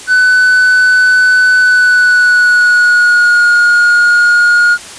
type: tone with pitch glide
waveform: triangle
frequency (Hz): 1500 to 1433.1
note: F#6 to F6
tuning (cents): +23 to +44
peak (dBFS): -3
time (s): 0.07-4.78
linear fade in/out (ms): 50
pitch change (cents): -79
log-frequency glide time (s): 1.6-3.49
effects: white hiss -29 dBFS RMS until 4.98 s + resampled to 22050 Hz